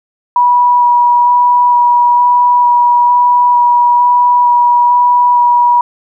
sine tone with vibrato, 971 Hz, B5, 30 cents flat, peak -5 dBFS, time 0.36-5.81 s, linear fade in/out 2 ms, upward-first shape square, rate 1.1 Hz, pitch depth 8 cents each way, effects none

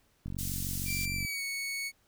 click train, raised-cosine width 5 ms, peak -26 dBFS, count 47, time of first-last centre 0.26-1.249 s, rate 46.5 Hz
pink high-pass noise, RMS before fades -38 dBFS, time 0.38-1.06 s, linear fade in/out 10 ms, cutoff 7000 Hz, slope 12 dB/octave
sawtooth tone with pitch glide, 2349 to 2218 Hz, D7 to C#7, 0 to 0 cents, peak -30 dBFS, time 0.85-1.92 s, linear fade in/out 50 ms, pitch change -100 cents, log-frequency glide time 1.14-1.42 s
effects pink hiss -69 dBFS RMS until 2.07 s

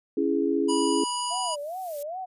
sine chord, C# minor, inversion none, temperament just, 277.2 / 332.6 / 415.8 Hz, C#4 / E4 / G#4, 0 / +16 / +2 cents, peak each -26 / -26 / -26 dBFS, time 0.17-1.04 s, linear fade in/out 5 ms
harmonic tone, 976 Hz, B5, 21 cents flat, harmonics 1 / 3 / 5 / 7 / 9 / 10, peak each -29 / -34 / -36 / -37 / -39 / -39 dBFS, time 0.68-1.56 s, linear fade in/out 20 ms
violet noise with exponential growth, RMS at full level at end -38 dBFS, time 1.06-2.03 s, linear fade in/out 5 ms, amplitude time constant 210 ms
sine tone with vibrato, 659.3 Hz, E5, in tune, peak -31 dBFS, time 1.3-2.26 s, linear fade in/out 20 ms, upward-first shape sine, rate 2.5 Hz, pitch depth 240 cents each way
effects resampled to 32000 Hz

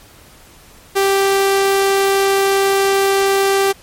sawtooth tone, 392 Hz, G4, in tune, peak -8 dBFS, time 0.95-3.73 s, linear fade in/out 20 ms, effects pink hiss -44 dBFS RMS until 3.82 s + MP3 64 kbps

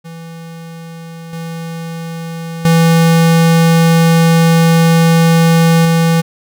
square tone with level steps, 165.3 Hz, E3, 5 cents sharp, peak -28 / -22 / -7 / -9 dBFS, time 0.04-6.22 s, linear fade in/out 20 ms, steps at 1.33 / 2.65 / 5.85 s, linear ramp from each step 2 ms, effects none

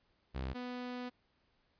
sawtooth tone pair in turn, 65.5 / 247.8 Hz, C2 / B3, +2 / +6 cents, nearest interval octave + major seventh, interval 2304 cents, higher second, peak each -33 / -36 dBFS, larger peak first, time 0.34-0.54 / 0.54-1.1 s, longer second, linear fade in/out 20 ms, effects pink hiss -75 dBFS RMS until 1.79 s + resampled to 11025 Hz

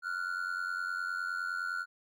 triangle ring-modulated tone, 1432 Hz, F6, 43 cents sharp, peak -28 dBFS, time 0.02-1.86 s, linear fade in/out 50 ms, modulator 44.9 Hz, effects none

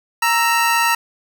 25% pulse tone pair together, 932.3 / 1323.8 Hz, A#5 / E6, 0 / +7 cents, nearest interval tritone, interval 607 cents, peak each -12 / -15 dBFS, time 0.22-0.95 s, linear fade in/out 5 ms, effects none

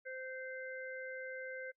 harmonic tone, 519 Hz, C5, 14 cents flat, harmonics 1 / 3 / 4, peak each -45 / -46 / -50 dBFS, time 0.05-1.72 s, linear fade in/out 20 ms, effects noise-tail reverb RT60 0.1 s tail -26 dB re dry

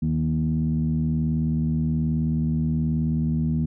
15% pulse tone with low-pass filter, 78.8 Hz, D#2, 23 cents sharp, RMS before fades -23 dBFS, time 0.02-3.66 s, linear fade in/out 10 ms, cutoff 200 Hz, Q 8.8, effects none

